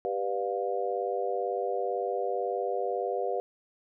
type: chord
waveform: sine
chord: G dominant seventh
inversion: none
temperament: just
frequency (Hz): 392 / 490 / 588 / 705.6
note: G4 / B4 / D5 / F5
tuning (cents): 0 / -14 / +2 / +18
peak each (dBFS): -33 / -32 / -36 / -33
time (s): 0.05-3.4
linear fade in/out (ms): 0
effects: none